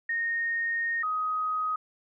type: tone pair in turn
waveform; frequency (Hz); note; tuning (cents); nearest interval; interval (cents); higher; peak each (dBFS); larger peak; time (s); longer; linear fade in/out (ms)
sine; 1851 / 1256.3; A#6 / D#6; -13 / +16; perfect fifth; 671; first; -26; neither; 0.09-1.03 / 1.03-1.76; first; 5
effects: none